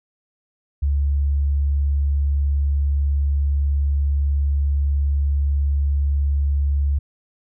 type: tone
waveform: sine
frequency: 70.8 Hz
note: C#2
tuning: 37 cents sharp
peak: -16 dBFS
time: 0.82-6.99 s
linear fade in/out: 10 ms
effects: none